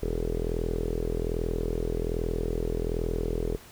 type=tone with low-pass filter; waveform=sawtooth; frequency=41.24 Hz; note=E1; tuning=2 cents sharp; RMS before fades=-29 dBFS; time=0.02-3.57 s; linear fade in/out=10 ms; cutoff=430 Hz; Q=7.2; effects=pink hiss -50 dBFS RMS until 3.71 s